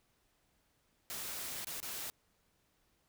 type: noise with dropouts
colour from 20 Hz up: white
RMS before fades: -42 dBFS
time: 1.1-2.1 s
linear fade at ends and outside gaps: 0 ms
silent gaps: 1.646-1.67 / 1.802-1.828 s
effects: pink hiss -75 dBFS RMS until 3.08 s